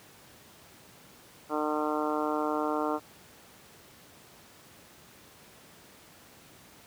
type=harmonic tone; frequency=151.6 Hz; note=D#3; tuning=45 cents flat; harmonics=2 / 3 / 4 / 5 / 6 / 7 / 8 / 9; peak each=-32 / -34 / -35 / -36 / -37 / -37 / -38 / -39 dBFS; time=1.49-3 s; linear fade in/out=50 ms; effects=pink hiss -54 dBFS RMS until 6.86 s + high-pass 100 Hz 12 dB/octave